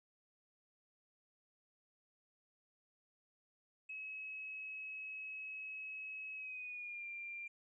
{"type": "tone with pitch glide", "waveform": "triangle", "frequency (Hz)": [2567, 2381], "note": ["E7", "D7"], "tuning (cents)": [-47, 23], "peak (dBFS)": -40, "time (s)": [3.89, 7.48], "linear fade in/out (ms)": 10, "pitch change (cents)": -130, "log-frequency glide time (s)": [6.35, 7.06], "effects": ["tanh soft clip ceiling -42 dBFS", "resampled to 24000 Hz"]}